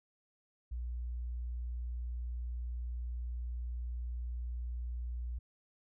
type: tone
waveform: sine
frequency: 60 Hz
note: B1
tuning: 49 cents flat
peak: -36 dBFS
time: 0.71-5.39 s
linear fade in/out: 10 ms
effects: none